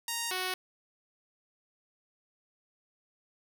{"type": "tone pair in turn", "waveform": "5% pulse", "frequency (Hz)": [932.3, 370], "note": ["A#5", "F#4"], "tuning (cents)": [0, 0], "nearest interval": "octave + major third", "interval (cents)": 1600, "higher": "first", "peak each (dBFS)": -20, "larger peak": "neither", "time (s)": [[0.08, 0.31], [0.31, 0.54]], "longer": "neither", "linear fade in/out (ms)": 2, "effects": []}